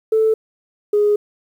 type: tone pair in turn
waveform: sine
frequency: 440 / 415.3 Hz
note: A4 / G#4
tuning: 0 / 0 cents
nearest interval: minor second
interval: 100 cents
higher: first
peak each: -11 dBFS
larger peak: neither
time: 0.12-0.34 / 0.93-1.16 s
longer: second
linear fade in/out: 5 ms
effects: tanh soft clip ceiling -7 dBFS + 8-bit